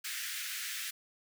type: high-pass noise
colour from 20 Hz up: pink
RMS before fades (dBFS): -39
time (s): 0.04-0.91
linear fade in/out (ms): 10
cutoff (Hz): 1500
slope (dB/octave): 48
effects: none